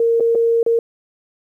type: tone with dropouts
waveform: sine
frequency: 462.1 Hz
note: A#4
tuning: 15 cents flat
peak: -12 dBFS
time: 0-0.79 s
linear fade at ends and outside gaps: 2 ms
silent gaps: 0.199-0.205 / 0.35-0.354 / 0.63-0.663 s
effects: 9-bit